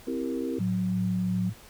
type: chord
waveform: sine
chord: C dominant seventh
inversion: none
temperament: equal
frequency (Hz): 261.6 / 329.6 / 392 / 466.2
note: C4 / E4 / G4 / Bb4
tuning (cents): 0 / 0 / 0 / 0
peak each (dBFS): -31 / -33 / -36 / -35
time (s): 0.07-0.59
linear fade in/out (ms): 5
type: tone with tremolo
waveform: sine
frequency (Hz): 110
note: A2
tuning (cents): 0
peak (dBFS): -30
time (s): 0.58-1.54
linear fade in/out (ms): 20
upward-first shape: sine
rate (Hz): 2.7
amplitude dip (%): 35
type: tone with pitch glide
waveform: sine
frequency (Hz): 183.8 to 182.32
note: F#3 to F#3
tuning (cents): -11 to -25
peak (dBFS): -25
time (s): 0.6-1.5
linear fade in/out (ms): 10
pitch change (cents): -14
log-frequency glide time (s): 0.92-1.21
effects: pink hiss -51 dBFS RMS until 1.69 s